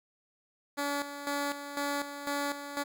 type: tone with tremolo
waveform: 10% pulse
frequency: 285.4 Hz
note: D4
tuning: 49 cents flat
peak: -22 dBFS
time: 0.77-2.84 s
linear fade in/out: 20 ms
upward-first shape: square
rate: 2 Hz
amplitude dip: 65%
effects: none